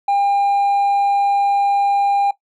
sine tone with hard clipping, 802 Hz, G5, 39 cents sharp, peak -14 dBFS, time 0.08-2.31 s, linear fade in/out 5 ms, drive 2 dB, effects noise-tail reverb RT60 0.1 s tail -17 dB re dry

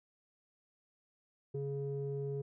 square tone with low-pass filter, 139.4 Hz, C#3, 10 cents sharp, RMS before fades -38 dBFS, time 1.54-2.42 s, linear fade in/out 10 ms, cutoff 370 Hz, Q 10, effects none

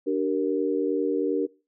sine chord, G minor, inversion second, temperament equal with one note detuned, 293.7 / 383.5 / 466.2 Hz, D4 / G4 / Bb4, 0 / -38 / 0 cents, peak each -26 / -27 / -26 dBFS, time 0.06-1.47 s, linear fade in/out 20 ms, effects noise-tail reverb RT60 0.3 s tail -21 dB re dry

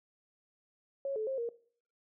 sine tone with pitch steps, 550 / 434.5 / 533 / 468.7 Hz, C#5 / A4 / C5 / A#4, -14 / -22 / +32 / +9 cents, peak -32 dBFS, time 1.05-1.49 s, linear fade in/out 2 ms, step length 110 ms, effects noise-tail reverb RT60 0.5 s tail -20 dB re dry

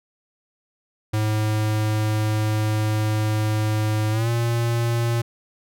square tone with pitch glide, 107.6 to 117.34 Hz, A2 to A#2, -38 to +12 cents, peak -20 dBFS, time 1.13-5.22 s, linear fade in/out 10 ms, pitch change +150 cents, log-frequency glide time 4.11-4.29 s, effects none

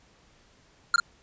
square tone with echo, 1396.9 Hz, F6, in tune, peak -17 dBFS, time 0.94-0.96 s, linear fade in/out 2 ms, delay 40 ms, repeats 1, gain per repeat -3 dB, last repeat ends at 1 s, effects pink hiss -60 dBFS RMS until 1.22 s + resampled to 16000 Hz

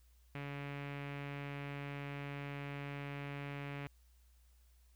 sawtooth tone with low-pass filter, 141.9 Hz, C#3, 41 cents sharp, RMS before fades -44 dBFS, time 0.35-3.87 s, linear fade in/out 0 ms, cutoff 2400 Hz, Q 3.1, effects added 60 Hz sine -63 dBFS peak until 4.95 s + white hiss -75 dBFS RMS until 4.95 s

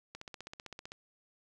click train, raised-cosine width 0.2 ms, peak -27 dBFS, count 13, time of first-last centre 0.15-0.919 s, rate 15.6 Hz, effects none

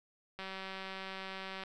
click train, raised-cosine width 0.3 ms, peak -27 dBFS, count 239, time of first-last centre 0.39-1.636 s, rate 191 Hz, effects none

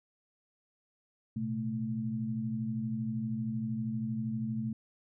sine tone cluster, 115.6 / 128.3 / 220.4 Hz, A#2 / C3 / A3, -14 / -34 / +3 cents, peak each -40 / -38 / -33 dBFS, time 1.36-4.73 s, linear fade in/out 5 ms, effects none

